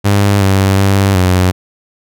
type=tone with pitch steps; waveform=sawtooth; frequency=100.8 / 96.9 / 98.2 / 91.7 Hz; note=G2 / G2 / G2 / F#2; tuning=+49 / -20 / +4 / -15 cents; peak=-4 dBFS; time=0.04-1.52 s; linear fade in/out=20 ms; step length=370 ms; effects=none